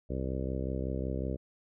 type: harmonic tone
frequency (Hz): 65.41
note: C2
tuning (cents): 0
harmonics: 1 / 2 / 3 / 4 / 5 / 6 / 7 / 8 / 9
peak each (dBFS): -35 / -38 / -40 / -41 / -42 / -43 / -43 / -44 / -45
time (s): 0.09-1.37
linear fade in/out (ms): 20
effects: none